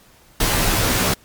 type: noise with comb filter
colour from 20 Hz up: pink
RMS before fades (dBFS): -18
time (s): 0.4-1.14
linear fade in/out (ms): 5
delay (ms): 14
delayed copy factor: -1
effects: pink hiss -51 dBFS RMS until 1.24 s + MP3 96 kbps